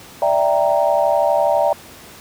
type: chord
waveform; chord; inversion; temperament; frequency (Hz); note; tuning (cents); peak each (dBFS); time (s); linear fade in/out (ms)
sine; E half-diminished seventh; third; equal; 587.3 / 659.3 / 784 / 932.3; D5 / E5 / G5 / Bb5; 0 / 0 / 0 / 0; -17 / -18 / -20 / -21; 0.22-1.73; 2
effects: pink hiss -40 dBFS RMS until 2.2 s + high-pass 80 Hz 12 dB/octave